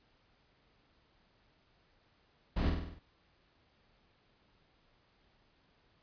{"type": "noise with echo", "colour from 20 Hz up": "brown", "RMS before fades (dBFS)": -31, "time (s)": [2.56, 2.7], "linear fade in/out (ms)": 10, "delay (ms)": 49, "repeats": 6, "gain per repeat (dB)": -4, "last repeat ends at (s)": 2.994, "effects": ["pink hiss -70 dBFS RMS until 6.02 s", "resampled to 11025 Hz"]}